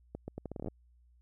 accelerating click train, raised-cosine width 2 ms, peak -26 dBFS, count 12, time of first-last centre 0.15-0.683 s, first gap 130 ms, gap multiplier 0.77, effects added 60 Hz sine -61 dBFS peak until 1.21 s

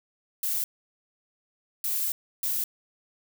violet noise bursts at uneven times, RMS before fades -28 dBFS, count 3, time 0.43-0.64 / 1.84-2.12 / 2.43-2.64 s, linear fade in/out 2 ms, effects none

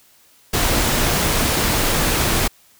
pink noise, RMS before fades -18 dBFS, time 0.53-2.48 s, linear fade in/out 10 ms, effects white hiss -53 dBFS RMS until 2.79 s

